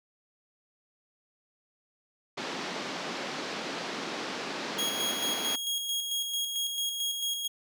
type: band-pass noise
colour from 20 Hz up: pink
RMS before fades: -36 dBFS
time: 2.37-5.56 s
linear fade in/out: 10 ms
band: 210 to 5500 Hz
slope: 24 dB/octave
type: tone with tremolo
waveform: sawtooth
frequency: 3287 Hz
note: G#7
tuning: 19 cents flat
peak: -25 dBFS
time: 4.78-7.48 s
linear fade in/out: 10 ms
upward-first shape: square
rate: 4.5 Hz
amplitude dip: 40%
effects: none